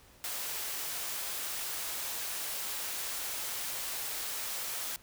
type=high-pass noise; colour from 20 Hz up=white; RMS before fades=-37 dBFS; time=0.24-4.96 s; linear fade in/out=0 ms; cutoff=440 Hz; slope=12 dB/octave; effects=pink hiss -59 dBFS RMS until 5.02 s